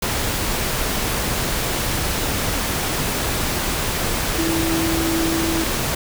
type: tone in noise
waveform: sine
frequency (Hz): 327.9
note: E4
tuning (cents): -9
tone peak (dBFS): -20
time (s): 4.38-5.64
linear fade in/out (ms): 5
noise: pink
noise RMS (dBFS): -22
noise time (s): 0.02-5.95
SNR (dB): -1
effects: none